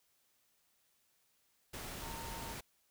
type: tone in noise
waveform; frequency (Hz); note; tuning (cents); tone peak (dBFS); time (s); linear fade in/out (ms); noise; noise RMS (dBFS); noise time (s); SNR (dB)
sine; 915; A#5; -32; -48; 2.02-2.53; 10; pink; -45; 1.73-2.61; -6
effects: white hiss -75 dBFS RMS until 2.9 s